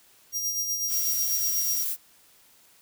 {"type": "tone with tremolo", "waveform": "sawtooth", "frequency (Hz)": 5700, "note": "F8", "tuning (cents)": 34, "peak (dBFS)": -22, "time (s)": [0.32, 1.85], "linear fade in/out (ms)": 50, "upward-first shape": "sine", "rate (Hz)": 8.1, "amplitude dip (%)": 45}
{"type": "noise", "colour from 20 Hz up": "violet", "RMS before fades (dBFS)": -29, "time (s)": [0.87, 1.97], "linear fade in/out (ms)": 50}
{"effects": ["white hiss -58 dBFS RMS until 2.81 s"]}